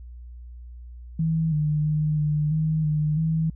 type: tone with pitch steps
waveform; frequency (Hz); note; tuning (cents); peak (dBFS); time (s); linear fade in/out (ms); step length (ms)
sine; 161.5 / 151.3 / 152.9 / 150.4 / 157.2 / 152.1 / 160.6; E3 / D#3 / D#3 / D3 / D#3 / D#3 / E3; -35 / -48 / -30 / +42 / +18 / -39 / -45; -20; 1.19-3.5; 5; 330
effects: added 60 Hz sine -38 dBFS peak until 3.55 s